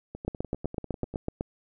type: two click trains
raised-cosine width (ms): 2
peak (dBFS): -15 / -24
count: 10 / 11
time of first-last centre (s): 0.28-1.409 / 0.15-1.14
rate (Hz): 7.97 / 10.1
effects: none